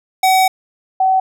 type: tone pair in turn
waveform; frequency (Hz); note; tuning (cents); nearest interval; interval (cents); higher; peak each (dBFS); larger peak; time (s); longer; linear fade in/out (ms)
square / sine; 755 / 758.1; F#5 / F#5; +35 / +42; unison; 7; second; -10; neither; 0.23-0.48 / 1-1.2; first; 5
effects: none